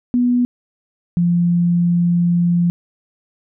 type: tone pair in turn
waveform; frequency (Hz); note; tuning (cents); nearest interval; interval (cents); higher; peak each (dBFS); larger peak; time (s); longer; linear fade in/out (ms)
sine; 245.1 / 173.31; B3 / F3; -13 / -13; tritone; 600; first; -12; neither; 0.14-0.45 / 1.17-2.7; second; 0
effects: none